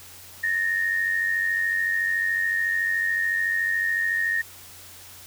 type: tone pair together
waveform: sine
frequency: 1757 / 1850.8 Hz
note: A6 / A#6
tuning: -3 / -13 cents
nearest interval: minor second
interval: 90 cents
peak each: -29 / -22 dBFS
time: 0.43-4.42 s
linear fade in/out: 10 ms
effects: added 90 Hz sine -54 dBFS peak until 5.26 s + white hiss -45 dBFS RMS until 5.26 s